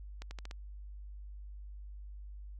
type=accelerating click train; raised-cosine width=0.2 ms; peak=-28 dBFS; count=5; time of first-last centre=0.22-0.511 s; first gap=90 ms; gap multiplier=0.86; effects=added 50 Hz sine -44 dBFS peak until 2.59 s